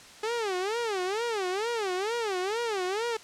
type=tone with vibrato; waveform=sawtooth; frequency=415.3 Hz; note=G#4; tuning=in tune; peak=-24 dBFS; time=0.23-3.17 s; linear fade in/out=5 ms; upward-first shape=sine; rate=2.2 Hz; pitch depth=240 cents each way; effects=white hiss -49 dBFS RMS until 3.23 s + low-pass 7000 Hz 12 dB/octave